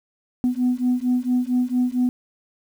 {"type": "beating tone pair", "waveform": "sine", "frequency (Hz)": [246.9, 251.3], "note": ["B3", "B3"], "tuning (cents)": [0, 30], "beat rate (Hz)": 4.4, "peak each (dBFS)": -20, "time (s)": [0.44, 2.09], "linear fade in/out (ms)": 0, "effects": ["tanh soft clip ceiling -13 dBFS", "8-bit"]}